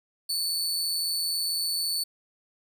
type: tone with amplitude modulation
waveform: sawtooth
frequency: 4474 Hz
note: C#8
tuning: 15 cents sharp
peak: -21 dBFS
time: 0.29-2.04 s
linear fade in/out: 10 ms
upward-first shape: sine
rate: 167 Hz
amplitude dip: 50%
effects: none